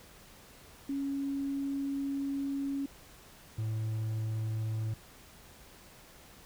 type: tone pair in turn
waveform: sine / triangle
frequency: 277.2 / 110.01 Hz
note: C#4 / A2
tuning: 0 / 0 cents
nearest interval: octave + major third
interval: 1600 cents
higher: first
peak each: -31 / -29 dBFS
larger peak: second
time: 0.89-2.86 / 3.58-4.94 s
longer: first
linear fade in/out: 5 ms
effects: pink hiss -55 dBFS RMS until 6.45 s